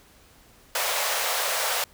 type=high-pass noise; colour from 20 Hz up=pink; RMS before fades=-26 dBFS; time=0.75-1.84 s; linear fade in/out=2 ms; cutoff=500 Hz; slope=48 dB/octave; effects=pink hiss -55 dBFS RMS until 1.93 s